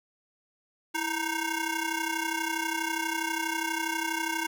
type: ring-modulated tone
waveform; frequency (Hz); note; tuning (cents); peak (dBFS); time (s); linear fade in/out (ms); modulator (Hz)
15% pulse; 622.3; D#5; 0; -19; 0.94-4.47; 10; 295
effects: none